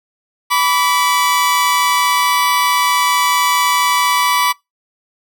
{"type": "tone pair together", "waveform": "sawtooth", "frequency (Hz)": [986.5, 1151], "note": ["B5", "D6"], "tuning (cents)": [-2, -35], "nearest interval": "minor third", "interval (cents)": 267, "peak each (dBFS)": -11, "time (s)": [0.5, 4.53], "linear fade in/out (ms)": 20, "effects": ["noise-tail reverb RT60 0.2 s tail -25 dB re dry"]}